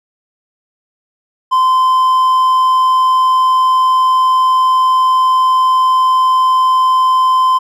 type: tone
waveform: triangle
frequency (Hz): 1032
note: C6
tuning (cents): -24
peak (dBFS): -6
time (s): 1.51-7.59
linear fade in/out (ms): 20
effects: none